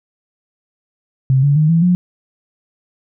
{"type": "tone with pitch steps", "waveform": "sine", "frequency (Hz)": [132.4, 142.72, 153.85, 165.85, 178.79], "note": ["C3", "D3", "D#3", "E3", "F3"], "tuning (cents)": [21, -49, -19, 11, 41], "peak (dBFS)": -9, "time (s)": [1.3, 1.95], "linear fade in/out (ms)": 0, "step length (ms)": 130, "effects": []}